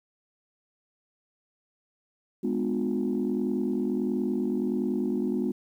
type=chord; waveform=sine; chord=G# diminished seventh; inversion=none; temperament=just; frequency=207.7 / 249.2 / 299 / 358.8 Hz; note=G#3 / B3 / D4 / F4; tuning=0 / +16 / +31 / +47 cents; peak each=-29 / -28 / -33 / -30 dBFS; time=2.43-5.52 s; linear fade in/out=10 ms; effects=tanh soft clip ceiling -18 dBFS + 10-bit